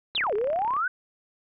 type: exponential two-way sweep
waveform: sine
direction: down then up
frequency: 4173 to 392 to 1555 Hz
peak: -23 dBFS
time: 0.15-0.88 s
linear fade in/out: 5 ms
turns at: 0.34 s
type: click train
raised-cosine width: 0.5 ms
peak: -25 dBFS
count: 22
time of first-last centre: 0.15-0.766 s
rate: 34.1 Hz
effects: none